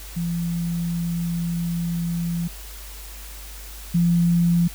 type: tone pair in turn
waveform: sine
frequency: 170 / 171.58 Hz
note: F3 / F3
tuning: -46 / -30 cents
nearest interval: unison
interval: 16 cents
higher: second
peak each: -22 / -15 dBFS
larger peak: second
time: 0.16-2.48 / 3.94-4.68 s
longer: first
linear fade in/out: 10 ms
effects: added 50 Hz sine -37 dBFS peak until 4.74 s + white hiss -41 dBFS RMS until 4.74 s